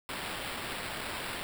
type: noise with sample-and-hold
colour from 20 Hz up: blue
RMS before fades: -38 dBFS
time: 0.09-1.43 s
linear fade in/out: 0 ms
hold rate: 6300 Hz
effects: none